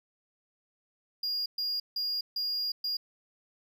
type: tone bursts at uneven times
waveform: triangle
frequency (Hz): 4838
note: D#8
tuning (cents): -49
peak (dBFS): -28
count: 5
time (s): 1.23-1.46 / 1.58-1.8 / 1.96-2.21 / 2.36-2.72 / 2.84-2.97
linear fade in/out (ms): 5
effects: none